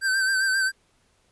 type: tone with vibrato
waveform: square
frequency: 1553 Hz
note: G6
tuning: 17 cents flat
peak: -21 dBFS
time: 0.01-0.72 s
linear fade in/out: 50 ms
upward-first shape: sine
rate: 7.5 Hz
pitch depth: 41 cents each way
effects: pink hiss -65 dBFS RMS until 1.31 s + resampled to 24000 Hz